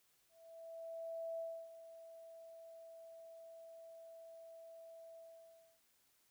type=tone with ADSR envelope; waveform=sine; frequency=659.3 Hz; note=E5; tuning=in tune; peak=-40 dBFS; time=0.29-5.81 s; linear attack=1100 ms; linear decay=290 ms; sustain=-13 dB; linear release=640 ms; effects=white hiss -75 dBFS RMS until 6.3 s